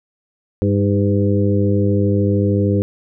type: harmonic tone with a mistuned harmonic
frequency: 100.5 Hz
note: G2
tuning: 44 cents sharp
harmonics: 1 / 2 / 3 / 4 / 5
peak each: -16 / -19 / -21 / -22 / -23 dBFS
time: 0.62-2.82 s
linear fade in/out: 0 ms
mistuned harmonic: 3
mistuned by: +41 cents
effects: none